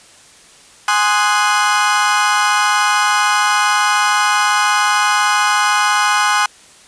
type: chord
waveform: 35% pulse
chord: Ab dominant seventh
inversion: none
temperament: equal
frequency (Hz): 830.6 / 1046.5 / 1244.5 / 1480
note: Ab5 / C6 / Eb6 / Gb6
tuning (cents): 0 / 0 / 0 / 0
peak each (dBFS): -16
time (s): 0.88-6.46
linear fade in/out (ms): 2
effects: white hiss -44 dBFS RMS until 6.87 s + resampled to 22050 Hz